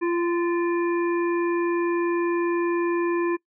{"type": "harmonic tone with a mistuned harmonic", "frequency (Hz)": 343.8, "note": "F4", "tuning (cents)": -27, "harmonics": [1, 3, 5, 7], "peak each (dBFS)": [-21, -31, -35, -38], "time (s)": [0.01, 3.37], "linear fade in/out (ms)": 20, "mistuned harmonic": 5, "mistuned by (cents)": 32, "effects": ["noise-tail reverb RT60 0.1 s tail -22 dB re dry"]}